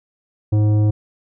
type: tone with tanh clipping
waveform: triangle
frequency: 105.8 Hz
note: G#2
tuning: 33 cents sharp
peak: -14 dBFS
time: 0.52-0.91 s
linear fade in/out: 10 ms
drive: 15 dB
effects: none